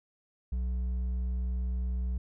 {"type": "tone with hard clipping", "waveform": "sine", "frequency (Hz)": 61.74, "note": "B1", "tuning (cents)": 0, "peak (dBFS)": -30, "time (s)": [0.52, 2.18], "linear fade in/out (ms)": 5, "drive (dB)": 4, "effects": []}